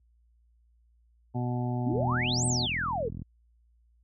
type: harmonic tone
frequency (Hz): 123.1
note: B2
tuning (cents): -5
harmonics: 1 / 2 / 3 / 5 / 6 / 7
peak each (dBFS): -29 / -33 / -40 / -43 / -40 / -42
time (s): 1.34-2.67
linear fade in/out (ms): 20
type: exponential two-way sweep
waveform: sine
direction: up then down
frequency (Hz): 234.5 to 8870 to 411.3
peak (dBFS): -28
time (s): 1.86-3.09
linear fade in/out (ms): 10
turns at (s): 2.46
type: click train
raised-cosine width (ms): 5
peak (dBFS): -25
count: 55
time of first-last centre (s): 1.93-3.219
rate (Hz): 41.9
effects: added 58 Hz sine -58 dBFS peak until 4.03 s + high-pass 60 Hz 12 dB/octave